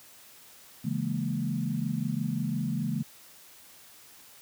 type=chord; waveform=sine; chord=A# half-diminished seventh; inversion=first; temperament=equal; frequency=138.59 / 164.81 / 207.7 / 233.1 Hz; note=C#3 / E3 / G#3 / A#3; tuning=0 / 0 / 0 / 0 cents; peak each=-33 dBFS; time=0.84-3.03 s; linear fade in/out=10 ms; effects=white hiss -53 dBFS RMS until 4.41 s + high-pass 60 Hz 12 dB/octave